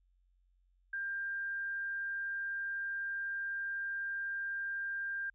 sine tone, 1594 Hz, G6, 28 cents sharp, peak -35 dBFS, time 0.93-5.3 s, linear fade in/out 5 ms, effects added 45 Hz sine -68 dBFS peak until 5.34 s

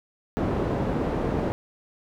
white low-pass noise, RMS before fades -26 dBFS, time 0.37-1.52 s, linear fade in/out 0 ms, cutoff 480 Hz, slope 12 dB/octave, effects none

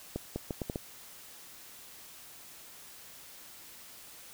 accelerating click train, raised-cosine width 2 ms, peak -20 dBFS, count 6, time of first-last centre 0.16-0.759 s, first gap 200 ms, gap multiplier 0.74, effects white hiss -51 dBFS RMS until 4.33 s

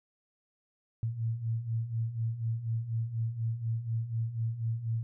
sine beating tone pair, 111.3 / 115.4 Hz, A2 / A#2, +20 / -17 cents, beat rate 4.1 Hz, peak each -36 / -31 dBFS, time 1.03-5.03 s, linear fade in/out 0 ms, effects none

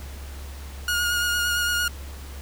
sawtooth tone with vibrato, 1434 Hz, F6, 45 cents sharp, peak -18 dBFS, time 0.88-1.88 s, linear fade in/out 2 ms, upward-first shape sine, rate 8.8 Hz, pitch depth 19 cents each way, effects added 69 Hz sine -35 dBFS peak until 2.41 s + pink hiss -44 dBFS RMS until 2.41 s

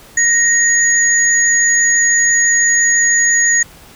sine tone pair together, 1872 / 6747 Hz, A#6 / G#8, +7 / +26 cents, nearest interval octave + minor seventh, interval 2219 cents, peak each -12 dBFS, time 0.17-3.63 s, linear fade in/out 5 ms, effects pink hiss -41 dBFS RMS until 3.95 s

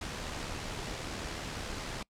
pink noise with amplitude modulation, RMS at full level -37 dBFS, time 0.01-2.03 s, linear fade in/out 5 ms, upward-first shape sine, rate 74.6 Hz, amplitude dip 35%, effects noise-tail reverb RT60 0.1 s tail -25 dB re dry + low-pass 7000 Hz 12 dB/octave

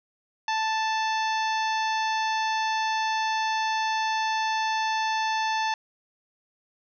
harmonic tone, 880 Hz, A5, in tune, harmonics 1 / 2 / 3 / 4 / 5 / 6 / 7, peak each -25 / -31 / -35 / -37 / -39 / -41 / -42 dBFS, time 0.48-5.74 s, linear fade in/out 2 ms, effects none

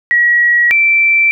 sine tone pair in turn, 1914 / 2338 Hz, A#6 / D7, +45 / -8 cents, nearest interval minor third, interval 347 cents, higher second, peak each -7 dBFS, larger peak neither, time 0.11-0.71 / 0.71-1.31 s, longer neither, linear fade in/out 0 ms, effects none

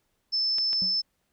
sine tone, 5270 Hz, E8, 1 cent flat, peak -23 dBFS, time 0.32-1.02 s, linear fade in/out 20 ms
clicks, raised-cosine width 0.2 ms, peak -22 dBFS, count 2, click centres 0.584 / 0.731 s
triangle tone with exponential decay, 185 Hz, F#3, in tune, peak -29 dBFS, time 0.82-1.02 s, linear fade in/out 0 ms, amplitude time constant 42 ms
effects pink hiss -74 dBFS RMS until 1.32 s

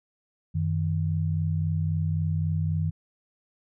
sine tone pair together, 93.5 / 157.25 Hz, F#2 / D#3, +19 / +19 cents, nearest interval major sixth, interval 900 cents, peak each -26 dBFS, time 0.54-2.91 s, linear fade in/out 20 ms, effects none

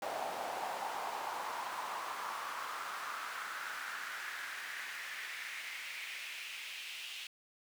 brown noise with high-pass filter sweep, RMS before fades -42 dBFS, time 0.02-7.27 s, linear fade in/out 2 ms, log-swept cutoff 690 to 2900 Hz, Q 3.2, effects none

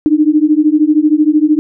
sine beating tone pair, 298.1 / 311.1 Hz, D4 / D#4, +26 / 0 cents, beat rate 13 Hz, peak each -10 dBFS, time 0.06-1.59 s, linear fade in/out 0 ms, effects none

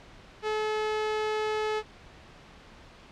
sawtooth tone, 430 Hz, A4, 40 cents flat, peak -23 dBFS, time 0.42-1.83 s, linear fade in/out 50 ms, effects pink hiss -51 dBFS RMS until 3.11 s + low-pass 4000 Hz 12 dB/octave

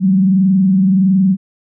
sine tone with frequency modulation, 190 Hz, F#3, 46 cents sharp, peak -8 dBFS, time 0-1.37 s, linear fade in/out 50 ms, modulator 21.5 Hz, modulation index 0.47, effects none

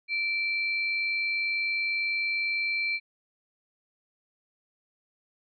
sine tone pair together, 2340 / 4189 Hz, D7 / C8, -7 / +1 cents, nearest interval minor seventh, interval 1008 cents, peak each -26 / -36 dBFS, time 0.08-3 s, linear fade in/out 50 ms, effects none

